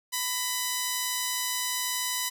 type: tone pair together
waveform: 5% pulse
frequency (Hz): 999 / 1885.9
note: B5 / A#6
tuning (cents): +20 / +20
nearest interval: major seventh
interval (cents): 1100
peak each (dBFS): -16 / -26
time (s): 0.12-2.3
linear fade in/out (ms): 20
effects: none